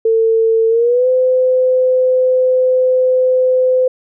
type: tone with pitch glide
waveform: sine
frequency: 450 to 511 Hz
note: A4 to C5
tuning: +39 to -41 cents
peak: -9 dBFS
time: 0.05-3.88 s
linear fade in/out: 5 ms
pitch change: +220 cents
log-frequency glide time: 0.69-1.08 s
effects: none